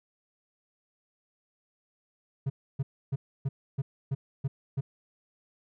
triangle tone bursts, 135.8 Hz, C#3, 35 cents flat, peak -24 dBFS, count 8, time 2.46-4.81 s, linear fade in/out 10 ms, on 40 ms, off 290 ms, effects none

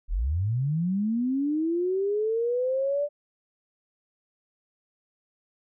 sine linear sweep, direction up, 33.01 to 590 Hz, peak -23 dBFS, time 0.08-3.09 s, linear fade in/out 50 ms, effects none

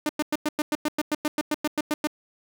sawtooth tone bursts, 301.1 Hz, D4, 43 cents sharp, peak -18 dBFS, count 16, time 0.06-2.072 s, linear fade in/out 2 ms, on 32 ms, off 100 ms, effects none

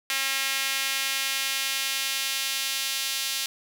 sawtooth tone with high-pass filter sweep, 270 Hz, C#4, 45 cents flat, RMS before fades -28 dBFS, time 0.1-3.46 s, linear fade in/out 2 ms, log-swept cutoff 2200 to 3500 Hz, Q 1.2, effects none

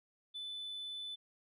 sine tone, 3502 Hz, A7, 9 cents flat, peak -39 dBFS, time 0.34-1.16 s, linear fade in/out 20 ms, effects tanh soft clip ceiling -39 dBFS

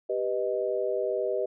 sine chord, G augmented, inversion none, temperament equal, 392 / 493.9 / 622.3 Hz, G4 / B4 / D#5, 0 / 0 / 0 cents, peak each -30 dBFS, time 0.09-1.46 s, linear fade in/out 10 ms, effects none

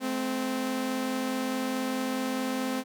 sawtooth tone pair together, 215.3 / 260 Hz, A3 / C4, -37 / -11 cents, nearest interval minor third, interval 326 cents, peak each -31 / -25 dBFS, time 0-2.84 s, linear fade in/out 50 ms, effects none

